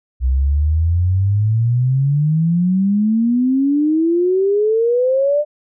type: exponential sweep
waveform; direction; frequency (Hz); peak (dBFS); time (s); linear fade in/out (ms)
sine; up; 62.2 to 603; -12; 0.2-5.45; 50
effects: none

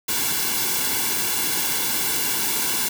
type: noise with comb filter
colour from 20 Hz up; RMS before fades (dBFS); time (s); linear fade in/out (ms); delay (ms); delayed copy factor
white; -23; 0.08-2.89; 10; 1.6; -0.75
effects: none

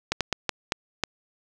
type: slowing click train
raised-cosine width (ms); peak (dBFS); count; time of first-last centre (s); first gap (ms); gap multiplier
0.2; -6; 6; 0.12-1.037; 87; 1.38
effects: none

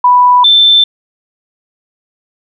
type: tone pair in turn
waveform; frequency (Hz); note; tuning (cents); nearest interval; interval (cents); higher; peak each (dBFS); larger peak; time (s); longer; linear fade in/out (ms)
sine; 987.8 / 3545; B5 / A7; 0 / +12; octave + minor seventh; 2212; second; -3; neither; 0.04-0.44 / 0.44-0.84; neither; 5
effects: none

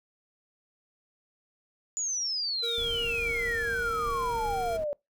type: exponential sweep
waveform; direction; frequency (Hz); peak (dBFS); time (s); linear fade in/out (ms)
sine; down; 7000 to 568; -28; 1.97-4.93; 0
type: tone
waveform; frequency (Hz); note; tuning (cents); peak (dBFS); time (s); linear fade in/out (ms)
square; 466.2; A#4; 0; -34; 2.62-4.78; 20
type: noise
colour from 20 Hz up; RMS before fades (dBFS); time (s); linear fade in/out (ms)
brown; -41; 2.78-4.84; 2
effects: noise-tail reverb RT60 0.2 s tail -25 dB re dry

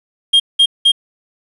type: tone bursts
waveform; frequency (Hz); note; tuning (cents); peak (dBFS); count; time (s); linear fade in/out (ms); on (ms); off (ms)
triangle; 3225; G7; +48; -5; 3; 0.33-0.92; 10; 70; 190
effects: resampled to 24000 Hz + 7-bit

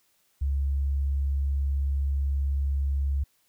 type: tone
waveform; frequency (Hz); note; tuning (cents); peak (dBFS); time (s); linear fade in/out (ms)
sine; 69.3; C#2; 0; -23; 0.41-3.24; 10
effects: white hiss -68 dBFS RMS until 3.48 s

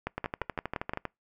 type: two click trains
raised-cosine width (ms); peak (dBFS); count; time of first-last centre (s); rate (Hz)
0.5; -17 / -16; 12 / 6; 0.18-1.053 / 0.07-0.935; 12.6 / 5.78
effects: noise-tail reverb RT60 0.2 s tail -26 dB re dry

